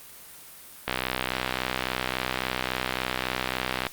click train, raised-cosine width 0.3 ms, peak -9 dBFS, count 191, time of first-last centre 0.88-3.867 s, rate 63.6 Hz, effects white hiss -46 dBFS RMS until 3.92 s + Opus 32 kbps

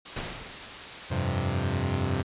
white noise, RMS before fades -39 dBFS, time 0.05-1.11 s, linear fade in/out 10 ms
pink noise with exponential decay, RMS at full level -31 dBFS, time 0.16-0.99 s, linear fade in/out 5 ms, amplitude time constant 180 ms
sawtooth chord, F suspended second, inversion none, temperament equal, 87.31 / 98 / 130.81 Hz, F2 / G2 / C3, 0 / 0 / 0 cents, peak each -26 dBFS, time 1.1-2.23 s, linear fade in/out 20 ms
effects resampled to 8000 Hz

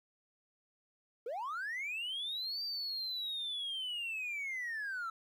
triangle linear two-way sweep, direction up then down, 432.7 to 4699 to 1307 Hz, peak -34 dBFS, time 1.26-5.1 s, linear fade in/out 5 ms, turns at 2.63 s, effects tanh soft clip ceiling -32 dBFS + 12-bit

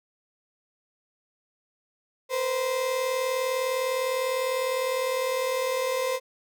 35% pulse tone pair together, 479.1 / 519 Hz, A#4 / C5, +47 / -14 cents, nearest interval minor second, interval 139 cents, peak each -31 / -24 dBFS, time 2.29-6.2 s, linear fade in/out 50 ms, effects none

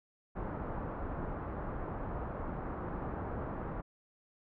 pink low-pass noise, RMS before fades -39 dBFS, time 0.35-3.82 s, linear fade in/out 20 ms, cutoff 1300 Hz, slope 24 dB/octave, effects none

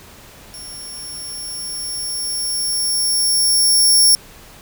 20% pulse tone with level ramp, 5480 Hz, F8, 34 cents flat, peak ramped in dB -27 to -3 dBFS, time 0.54-4.15 s, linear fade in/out 0 ms, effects pink hiss -42 dBFS RMS until 4.61 s

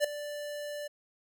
square tone with ADSR envelope, 587.3 Hz, D5, in tune, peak -22 dBFS, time 0-0.88 s, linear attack 43 ms, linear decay 4 ms, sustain -15 dB, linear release 13 ms, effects none

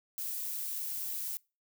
violet noise, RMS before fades -37 dBFS, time 0.18-1.37 s, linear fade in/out 0 ms, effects noise-tail reverb RT60 0.3 s tail -25 dB re dry

